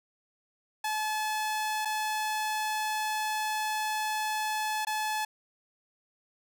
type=tone with dropouts; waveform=sawtooth; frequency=860 Hz; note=A5; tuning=40 cents flat; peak=-25 dBFS; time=0.84-5.25 s; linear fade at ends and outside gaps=5 ms; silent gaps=1.85-1.854 / 4.85-4.869 s; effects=none